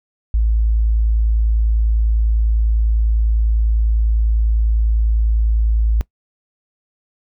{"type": "tone", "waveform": "sine", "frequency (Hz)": 55, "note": "A1", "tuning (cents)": 0, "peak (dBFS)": -12, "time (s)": [0.34, 6.01], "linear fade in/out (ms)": 0, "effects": ["noise-tail reverb RT60 0.1 s tail -21 dB re dry"]}